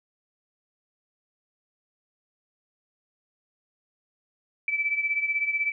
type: beating tone pair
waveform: sine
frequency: 2311 / 2327 Hz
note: D7 / D7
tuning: -28 / -17 cents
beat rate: 16 Hz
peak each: -25 / -30 dBFS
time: 4.68-5.72 s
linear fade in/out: 2 ms
effects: none